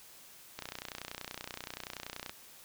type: click train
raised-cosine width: 0.2 ms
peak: -22 dBFS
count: 53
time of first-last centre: 0.59-2.295 s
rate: 30.5 Hz
effects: white hiss -55 dBFS RMS until 2.64 s